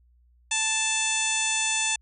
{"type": "harmonic tone", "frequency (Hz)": 880, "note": "A5", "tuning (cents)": 0, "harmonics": [1, 2, 3, 4, 5, 6, 7, 8, 9, 10], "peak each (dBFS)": [-34, -35, -28, -31, -39, -42, -31, -31, -35, -33], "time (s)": [0.51, 1.96], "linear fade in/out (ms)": 5, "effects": ["added 60 Hz sine -57 dBFS peak until 2.01 s"]}